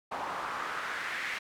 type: noise with band-pass filter sweep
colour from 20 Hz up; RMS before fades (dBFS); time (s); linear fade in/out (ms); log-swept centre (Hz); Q
pink; -36; 0.11-1.39; 10; 930 to 2100; 2.5
effects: none